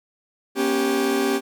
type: tone cluster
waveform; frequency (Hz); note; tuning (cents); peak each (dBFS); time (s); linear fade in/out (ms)
40% pulse; 240.1 / 276.6 / 392.2; B3 / C#4 / G4; -49 / -4 / +1; -26 / -23 / -21; 0.55-1.41; 50
effects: none